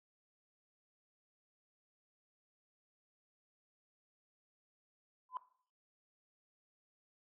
sine tone with exponential growth, 1011 Hz, B5, 40 cents sharp, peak -33 dBFS, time 5.29-5.37 s, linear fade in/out 1 ms, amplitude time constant 17 ms, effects noise-tail reverb RT60 0.5 s tail -17 dB re dry + tanh soft clip ceiling -30 dBFS

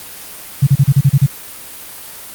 sine tone bursts, 137.3 Hz, C#3, 16 cents flat, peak -5 dBFS, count 8, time 0.62-1.265 s, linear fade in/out 10 ms, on 50 ms, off 35 ms, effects white hiss -32 dBFS RMS until 2.34 s + Opus 32 kbps

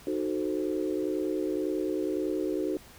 sine chord, D# diminished seventh, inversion none, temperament equal with one note detuned, 308.1 / 370 / 440 / 523.3 Hz, D#4 / F#4 / A4 / C5, -17 / 0 / 0 / 0 cents, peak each -31 / -31 / -35 / -37 dBFS, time 0.07-2.77 s, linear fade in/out 2 ms, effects pink hiss -52 dBFS RMS until 2.98 s

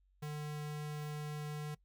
square tone, 149.8 Hz, D3, 35 cents sharp, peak -40 dBFS, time 0.22-1.75 s, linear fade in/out 10 ms, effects noise-tail reverb RT60 0.1 s tail -21 dB re dry + added 47 Hz sine -68 dBFS peak until 1.84 s

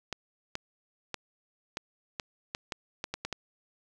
clicks, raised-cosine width 0.2 ms, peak -16 dBFS, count 11, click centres 0.127 / 0.554 / 1.143 / 1.771 / 2.198 / 2.549 / 2.722 / 3.041 / 3.14 / 3.25 / 3.327 s, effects none

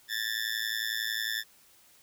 20% pulse tone with amplitude modulation, 1760 Hz, A6, in tune, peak -21 dBFS, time 0.08-1.44 s, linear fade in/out 50 ms, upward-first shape sine, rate 111 Hz, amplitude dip 100%, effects white hiss -60 dBFS RMS until 2.02 s

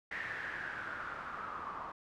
white noise with low-pass filter sweep, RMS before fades -42 dBFS, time 0.11-1.92 s, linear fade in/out 5 ms, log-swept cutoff 1900 to 1100 Hz, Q 6.1, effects none

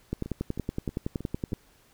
two click trains, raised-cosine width 3 ms, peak -24 / -16 dBFS, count 5 / 16, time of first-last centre 0.26-1.522 / 0.13-1.532 s, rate 3.17 / 10.7 Hz, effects pink hiss -61 dBFS RMS until 1.93 s

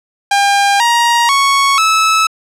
sawtooth tone with pitch steps, 802 / 942.8 / 1108.3 / 1302.9 Hz, G5 / A#5 / C#6 / E6, +39 / +19 / -1 / -21 cents, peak -5 dBFS, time 0.31-2.27 s, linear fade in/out 5 ms, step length 490 ms, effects low-pass 9000 Hz 12 dB/octave

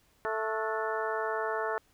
harmonic tone with a mistuned harmonic, 220 Hz, A3, in tune, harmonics 2 / 3 / 4 / 5 / 6 / 7 / 8, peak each -34 / -36 / -37 / -38 / -39 / -39 / -40 dBFS, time 0.25-1.78 s, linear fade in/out 0 ms, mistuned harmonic 7, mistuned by -87 cents, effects pink hiss -67 dBFS RMS until 1.93 s

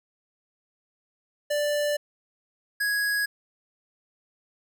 square tone pair in turn, 588 / 1663.1 Hz, D5 / G#6, +2 / +2 cents, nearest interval octave + tritone, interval 1800 cents, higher second, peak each -24 dBFS, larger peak neither, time 1.5-1.97 / 2.8-3.26 s, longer first, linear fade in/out 10 ms, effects none

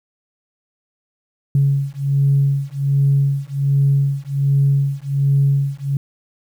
sine beating tone pair, 138.59 / 139.89 Hz, C#3 / C#3, 0 / +16 cents, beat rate 1.3 Hz, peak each -16 dBFS, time 1.55-5.97 s, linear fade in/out 2 ms, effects tanh soft clip ceiling -6 dBFS + 8-bit

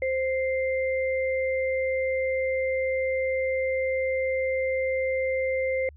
sine tone pair together, 522.8 / 2093 Hz, C5 / C7, -1 / 0 cents, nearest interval 2 octaves, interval 2401 cents, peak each -24 / -31 dBFS, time 0.02-5.89 s, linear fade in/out 2 ms, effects added 73 Hz sine -46 dBFS peak until 5.96 s

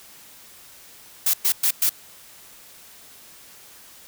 blue noise bursts, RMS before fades -19 dBFS, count 4, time 1.26-1.894 s, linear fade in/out 5 ms, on 76 ms, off 110 ms, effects white hiss -47 dBFS RMS until 4.07 s

